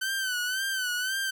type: tone with vibrato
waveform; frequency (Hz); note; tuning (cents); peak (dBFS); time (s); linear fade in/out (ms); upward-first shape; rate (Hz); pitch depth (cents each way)
sawtooth; 1521; F#6; +47; -24; 0.01-1.31; 10; sine; 1.9; 75
effects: none